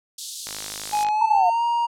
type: high-pass noise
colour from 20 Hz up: white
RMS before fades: -30 dBFS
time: 0.18-1.04 s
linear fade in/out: 5 ms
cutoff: 3400 Hz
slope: 48 dB/octave
type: click train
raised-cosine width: 0.2 ms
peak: -16 dBFS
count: 33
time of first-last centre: 0.47-1.087 s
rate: 51.9 Hz
type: tone with pitch glide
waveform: triangle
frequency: 838 to 940.6 Hz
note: G#5 to A#5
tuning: +15 to +15 cents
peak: -17 dBFS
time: 0.92-1.87 s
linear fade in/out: 20 ms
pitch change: +200 cents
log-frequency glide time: 1.06-1.64 s
type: linear sweep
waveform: sine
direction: down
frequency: 935 to 693 Hz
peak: -16 dBFS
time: 1.21-1.5 s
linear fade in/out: 5 ms
effects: low-pass 9000 Hz 12 dB/octave